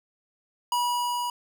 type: tone with level ramp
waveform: square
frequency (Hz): 970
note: B5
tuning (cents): -31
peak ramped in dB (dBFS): -23 to -28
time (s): 0.72-1.3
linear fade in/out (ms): 2
effects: none